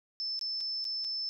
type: tone with dropouts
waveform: sine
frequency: 5274 Hz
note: E8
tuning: in tune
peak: -32 dBFS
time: 0.2-1.29 s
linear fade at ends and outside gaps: 0 ms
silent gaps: 0.392-0.412 / 0.605-0.609 / 0.843-0.851 / 1.043-1.047 s
effects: none